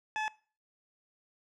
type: tone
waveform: 20% pulse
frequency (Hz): 862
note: A5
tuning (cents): -36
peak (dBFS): -26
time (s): 0.16-0.28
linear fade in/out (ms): 0
effects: noise-tail reverb RT60 0.4 s tail -21 dB re dry + low-pass 4000 Hz 12 dB/octave